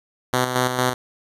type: tone with tremolo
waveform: 5% pulse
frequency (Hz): 126.4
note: B2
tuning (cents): +41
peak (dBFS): -6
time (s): 0.33-0.94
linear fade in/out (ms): 5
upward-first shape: square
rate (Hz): 4.4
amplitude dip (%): 50
effects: resampled to 32000 Hz